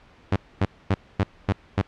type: tone bursts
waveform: sawtooth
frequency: 98 Hz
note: G2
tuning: in tune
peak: -14 dBFS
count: 6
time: 0.32-1.816 s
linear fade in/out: 5 ms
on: 41 ms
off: 250 ms
effects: pink hiss -53 dBFS RMS until 1.87 s + low-pass 3000 Hz 12 dB/octave